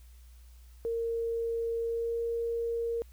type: tone with pitch glide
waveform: sine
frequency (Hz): 461.2 to 464.9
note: A#4 to A#4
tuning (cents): -19 to -5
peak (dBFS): -29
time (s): 0.85-3.02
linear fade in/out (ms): 0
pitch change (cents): +14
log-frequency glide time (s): 1.81-2.19
effects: added 60 Hz sine -50 dBFS peak until 3.12 s + white hiss -65 dBFS RMS until 3.12 s